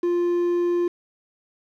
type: tone with quantisation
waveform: triangle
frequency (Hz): 349.2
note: F4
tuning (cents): 0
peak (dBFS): -17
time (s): 0.03-0.88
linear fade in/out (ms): 5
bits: 7
effects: low-pass 4000 Hz 12 dB/octave